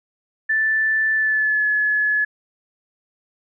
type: tone with pitch glide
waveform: sine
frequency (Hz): 1760 to 1706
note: A6 to G#6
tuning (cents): 0 to +46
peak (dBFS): -16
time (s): 0.49-2.25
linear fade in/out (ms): 10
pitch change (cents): -54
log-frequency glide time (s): 1.14-1.66
effects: none